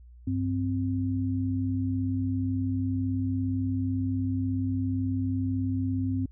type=tone pair together; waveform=sine; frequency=97.99 / 261.6 Hz; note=G2 / C4; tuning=0 / 0 cents; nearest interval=octave + perfect fourth; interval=1700 cents; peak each=-28 dBFS; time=0.27-6.26 s; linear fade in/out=5 ms; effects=added 60 Hz sine -47 dBFS peak until 6.31 s